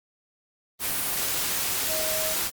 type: tone in noise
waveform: sine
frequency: 630 Hz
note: D#5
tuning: 21 cents sharp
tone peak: -31 dBFS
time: 1.87-2.36 s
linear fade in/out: 50 ms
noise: white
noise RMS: -27 dBFS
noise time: 0.79-2.51 s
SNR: -7 dB
effects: Opus 32 kbps